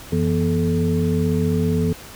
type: tone cluster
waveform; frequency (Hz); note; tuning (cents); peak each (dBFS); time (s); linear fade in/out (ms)
sine; 91.8 / 166.8 / 242.6 / 433.6; F#2 / E3 / B3 / A4; -13 / +21 / -31 / -25; -23 / -20 / -23 / -24; 0.12-1.93; 5
effects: pink hiss -39 dBFS RMS until 2.15 s